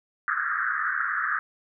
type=band-pass noise; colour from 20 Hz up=white; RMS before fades=-27 dBFS; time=0.28-1.39 s; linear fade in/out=0 ms; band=1200 to 1800 Hz; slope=96 dB/octave; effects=none

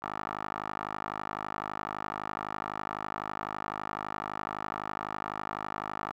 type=tone with band-pass filter; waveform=10% pulse; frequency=51.91 Hz; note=G#1; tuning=in tune; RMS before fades=-37 dBFS; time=0.02-6.12 s; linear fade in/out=10 ms; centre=1100 Hz; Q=3; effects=none

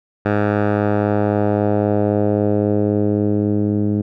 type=tone with low-pass filter sweep; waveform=10% pulse; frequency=103.8 Hz; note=G#2; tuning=in tune; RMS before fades=-17 dBFS; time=0.25-4.02 s; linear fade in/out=10 ms; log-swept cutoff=1500 to 270 Hz; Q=1.3; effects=none

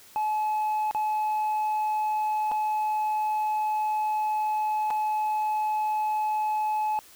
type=tone with dropouts; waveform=sine; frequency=856 Hz; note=A5; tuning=48 cents flat; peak=-21 dBFS; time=0.16-6.99 s; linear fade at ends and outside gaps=0 ms; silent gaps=0.911-0.948 / 2.514-2.518 / 4.904-4.908 s; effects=tanh soft clip ceiling -23 dBFS + white hiss -52 dBFS RMS until 7.15 s

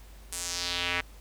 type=tone with band-pass filter sweep; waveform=square; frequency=87.9 Hz; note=F2; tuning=12 cents sharp; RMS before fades=-32 dBFS; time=0.32-1.01 s; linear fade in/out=5 ms; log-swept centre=9300 to 2100 Hz; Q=2.2; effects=added 50 Hz sine -47 dBFS peak until 1.2 s + pink hiss -56 dBFS RMS until 1.2 s

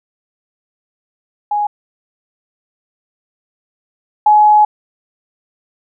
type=tone pair in turn; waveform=sine; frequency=830.6 / 844.1 Hz; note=G#5 / G#5; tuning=0 / +28 cents; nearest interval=unison; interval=28 cents; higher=second; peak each=-13 / -5 dBFS; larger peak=second; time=1.51-1.67 / 4.26-4.65 s; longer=second; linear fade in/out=5 ms; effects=none

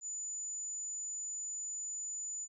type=tone; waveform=sine; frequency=6990 Hz; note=A8; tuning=12 cents flat; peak=-38 dBFS; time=0.01-2.48 s; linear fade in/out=50 ms; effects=none

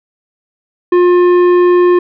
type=tone with tanh clipping; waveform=sine; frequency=355.4 Hz; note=F4; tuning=30 cents sharp; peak=-7 dBFS; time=0.92-1.99 s; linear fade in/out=5 ms; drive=11 dB; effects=none

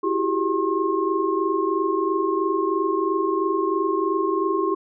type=tone cluster; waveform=sine; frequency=331.5 / 378.4 / 401.4 / 1073 Hz; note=E4 / F#4 / G4 / C6; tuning=+10 / +39 / +41 / +43 cents; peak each=-25 dBFS; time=0.03-4.75 s; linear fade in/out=10 ms; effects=none

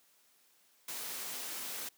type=noise; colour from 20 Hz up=white; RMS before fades=-41 dBFS; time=0.88-1.89 s; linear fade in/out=5 ms; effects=white hiss -68 dBFS RMS until 1.97 s + high-pass 200 Hz 12 dB/octave

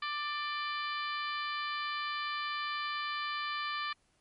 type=harmonic tone with a mistuned harmonic; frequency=590 Hz; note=D5; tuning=8 cents sharp; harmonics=2 / 3 / 4 / 5 / 6 / 7 / 8; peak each=-36 / -40 / -42 / -44 / -46 / -47 / -48 dBFS; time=0.02-3.93 s; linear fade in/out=5 ms; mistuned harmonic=5; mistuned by=+25 cents; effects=pink hiss -72 dBFS RMS until 4.2 s + MP3 48 kbps

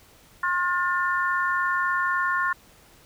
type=harmonic tone; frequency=356.5 Hz; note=F4; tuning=36 cents sharp; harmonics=3 / 4 / 5; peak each=-25 / -26 / -27 dBFS; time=0.43-2.53 s; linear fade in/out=5 ms; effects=pink hiss -54 dBFS RMS until 3.05 s

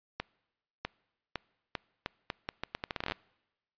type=accelerating click train; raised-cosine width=0.3 ms; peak=-17 dBFS; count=19; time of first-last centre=0.2-3.121 s; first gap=650 ms; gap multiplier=0.78; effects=noise-tail reverb RT60 1.0 s tail -25 dB re dry + resampled to 11025 Hz

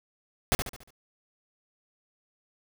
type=noise with echo; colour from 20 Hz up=pink; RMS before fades=-23 dBFS; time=0.52-0.55 s; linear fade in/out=0 ms; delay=71 ms; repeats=5; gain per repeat=-7 dB; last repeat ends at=0.905 s; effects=none

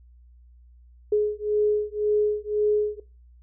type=beating tone pair; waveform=sine; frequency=419.3 / 421.2 Hz; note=G#4 / G#4; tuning=+17 / +24 cents; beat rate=1.9 Hz; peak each=-23 dBFS; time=1.12-3 s; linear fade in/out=5 ms; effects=noise-tail reverb RT60 0.3 s tail -19 dB re dry + added 60 Hz sine -49 dBFS peak until 3.42 s

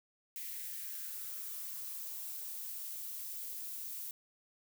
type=noise with high-pass filter sweep; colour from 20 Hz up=violet; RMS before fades=-43 dBFS; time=0.36-4.11 s; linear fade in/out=0 ms; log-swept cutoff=2100 to 320 Hz; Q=3.2; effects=none

